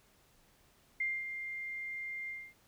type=tone with ADSR envelope; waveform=sine; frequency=2100 Hz; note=C7; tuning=6 cents sharp; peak=-30 dBFS; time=1-2.54 s; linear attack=6 ms; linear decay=230 ms; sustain=-8 dB; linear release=250 ms; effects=pink hiss -67 dBFS RMS until 2.67 s